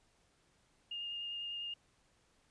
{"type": "tone with vibrato", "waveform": "sine", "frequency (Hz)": 2828, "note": "F7", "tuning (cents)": 21, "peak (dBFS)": -39, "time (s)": [0.91, 1.74], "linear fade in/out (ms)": 5, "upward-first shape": "triangle", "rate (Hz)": 10, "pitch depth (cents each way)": 11, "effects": ["pink hiss -72 dBFS RMS until 2.5 s", "resampled to 22050 Hz"]}